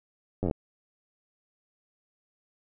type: slowing click train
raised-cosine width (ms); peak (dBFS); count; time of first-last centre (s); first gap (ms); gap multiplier
2; -16; 8; 0.43-0.511; 10; 1.05
effects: none